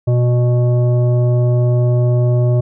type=tone with frequency modulation; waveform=sine; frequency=122.2 Hz; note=B2; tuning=18 cents flat; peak=-10 dBFS; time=0.07-2.61 s; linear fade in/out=10 ms; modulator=489 Hz; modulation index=0.5; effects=none